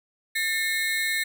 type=ring-modulated tone; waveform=35% pulse; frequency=1975.5 Hz; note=B6; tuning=in tune; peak=-19 dBFS; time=0.35-1.24 s; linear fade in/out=10 ms; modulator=181 Hz; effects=none